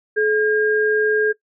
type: tone pair together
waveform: sine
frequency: 428.5 / 1617 Hz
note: A4 / G#6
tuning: -46 / -47 cents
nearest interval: octave + major seventh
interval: 2299 cents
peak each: -16 / -19 dBFS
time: 0.16-1.33 s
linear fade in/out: 20 ms
effects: noise-tail reverb RT60 0.1 s tail -20 dB re dry